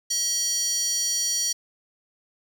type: tone with high-pass filter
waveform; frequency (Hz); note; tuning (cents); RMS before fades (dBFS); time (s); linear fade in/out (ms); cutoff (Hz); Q
square; 640; D#5; +49; -25; 0.1-1.53; 10; 5200; 9.3
effects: none